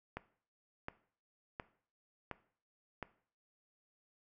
click train, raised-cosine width 0.5 ms, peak -25 dBFS, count 5, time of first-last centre 0.17-3.027 s, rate 1.4 Hz, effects noise-tail reverb RT60 0.5 s tail -17 dB re dry

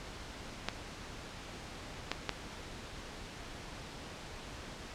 clicks, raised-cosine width 0.2 ms, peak -14 dBFS, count 3, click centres 0.686 / 2.116 / 2.293 s, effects pink hiss -46 dBFS RMS until 4.94 s + low-pass 6000 Hz 12 dB/octave

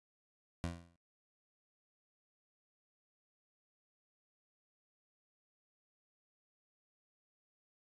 20% pulse tone with exponential decay, 85.7 Hz, F2, 32 cents flat, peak -29 dBFS, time 0.64-0.96 s, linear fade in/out 0 ms, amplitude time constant 69 ms, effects noise-tail reverb RT60 0.2 s tail -25 dB re dry + resampled to 24000 Hz

